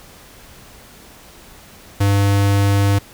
square tone, 100 Hz, G2, 35 cents sharp, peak -13 dBFS, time 2-2.99 s, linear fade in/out 10 ms, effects pink hiss -43 dBFS RMS until 3.13 s

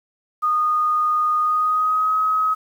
sine tone with pitch glide, 1231 to 1271.5 Hz, D#6 to D#6, -19 to +37 cents, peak -16 dBFS, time 0.42-2.55 s, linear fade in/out 20 ms, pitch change +56 cents, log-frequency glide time 1.39-2.15 s, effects 8-bit

